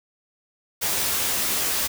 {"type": "noise with comb filter", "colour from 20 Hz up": "white", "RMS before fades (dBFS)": -24, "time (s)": [0.81, 1.88], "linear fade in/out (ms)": 20, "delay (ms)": 15, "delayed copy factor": 0.65, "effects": []}